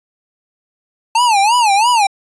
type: tone with vibrato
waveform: square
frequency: 880 Hz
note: A5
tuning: in tune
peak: -10 dBFS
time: 1.15-2.07 s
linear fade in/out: 5 ms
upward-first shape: sine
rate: 3 Hz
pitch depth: 200 cents each way
effects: resampled to 24000 Hz